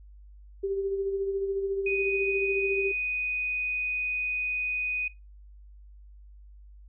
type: tone with tremolo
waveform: sine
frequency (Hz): 392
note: G4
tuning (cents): 0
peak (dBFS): -25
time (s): 0.63-2.92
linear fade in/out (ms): 10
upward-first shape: sine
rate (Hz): 14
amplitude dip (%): 45
type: tone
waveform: sine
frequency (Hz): 2489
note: D#7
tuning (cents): 0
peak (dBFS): -27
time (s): 1.86-5.08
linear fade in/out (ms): 5
effects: noise-tail reverb RT60 0.2 s tail -17 dB re dry + added 50 Hz sine -47 dBFS peak until 6.88 s